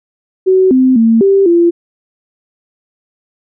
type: tone with pitch steps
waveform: sine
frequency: 375.7 / 258.7 / 226.7 / 392.2 / 342.3 Hz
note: F#4 / C4 / A#3 / G4 / F4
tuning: +26 / -19 / -48 / +1 / -35 cents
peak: -5 dBFS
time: 0.46-1.71 s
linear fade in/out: 20 ms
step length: 250 ms
effects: none